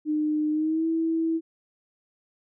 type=tone with pitch glide; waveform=sine; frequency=304.2 to 326 Hz; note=D#4 to E4; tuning=-39 to -19 cents; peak=-22 dBFS; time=0.05-1.41 s; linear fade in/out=50 ms; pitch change=+120 cents; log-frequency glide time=0.51-0.86 s; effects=none